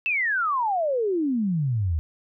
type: exponential sweep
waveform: sine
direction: down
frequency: 2700 to 74.3 Hz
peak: -21 dBFS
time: 0.06-1.99 s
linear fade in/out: 0 ms
effects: none